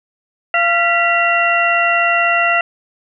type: harmonic tone with a mistuned harmonic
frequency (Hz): 687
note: F5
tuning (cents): -29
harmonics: 1 / 2 / 3 / 4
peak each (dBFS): -17 / -17 / -17 / -17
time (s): 0.54-2.61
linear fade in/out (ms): 2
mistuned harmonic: 3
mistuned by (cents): -83
effects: none